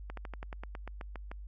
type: slowing click train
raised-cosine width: 0.5 ms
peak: -27 dBFS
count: 12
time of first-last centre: 0.1-1.315 s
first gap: 73 ms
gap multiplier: 1.08
effects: added 50 Hz sine -42 dBFS peak until 1.47 s